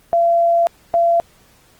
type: tone bursts at uneven times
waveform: sine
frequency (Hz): 681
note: F5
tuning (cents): -44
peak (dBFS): -11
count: 2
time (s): 0.13-0.67 / 0.94-1.2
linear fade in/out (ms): 0
effects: pink hiss -52 dBFS RMS until 1.79 s + Opus 24 kbps